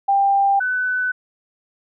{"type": "tone pair in turn", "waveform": "sine", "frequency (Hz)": [793, 1501.3], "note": ["G5", "F#6"], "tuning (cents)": [20, 25], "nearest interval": "major seventh", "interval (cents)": 1105, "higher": "second", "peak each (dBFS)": [-13, -18], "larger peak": "first", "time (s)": [[0.08, 0.6], [0.6, 1.12]], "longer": "neither", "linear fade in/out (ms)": 10, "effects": []}